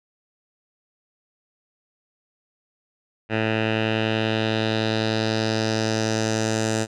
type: tone with low-pass filter sweep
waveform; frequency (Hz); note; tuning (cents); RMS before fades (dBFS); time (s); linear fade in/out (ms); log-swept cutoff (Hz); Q
10% pulse; 110.4; A2; +6; -23; 3.29-6.87; 50; 2400 to 7500; 2.7
effects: none